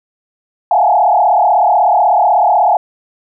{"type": "tone with frequency modulation", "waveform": "sine", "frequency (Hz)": 777, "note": "G5", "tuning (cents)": -16, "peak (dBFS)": -7, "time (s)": [0.71, 2.77], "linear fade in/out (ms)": 2, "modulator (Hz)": 36.2, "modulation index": 2.8, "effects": []}